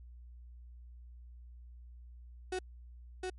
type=tone with echo; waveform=35% pulse; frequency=370 Hz; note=F#4; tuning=in tune; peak=-32 dBFS; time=2.52-2.59 s; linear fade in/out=5 ms; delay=710 ms; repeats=1; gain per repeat=-2 dB; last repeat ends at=3.3 s; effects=added 60 Hz sine -49 dBFS peak until 3.38 s + MP3 48 kbps